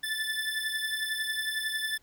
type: beating tone pair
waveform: 25% pulse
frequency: 1748 / 1759 Hz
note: A6 / A6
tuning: -12 / -1 cents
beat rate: 11 Hz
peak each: -28 / -30 dBFS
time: 0.03-1.98 s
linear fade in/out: 10 ms
effects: pink hiss -65 dBFS RMS until 2.02 s